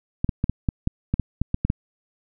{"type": "clicks", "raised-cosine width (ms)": 5, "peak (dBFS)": -8, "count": 12, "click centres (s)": [0.245, 0.292, 0.441, 0.496, 0.688, 0.874, 1.14, 1.197, 1.416, 1.544, 1.65, 1.701], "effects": []}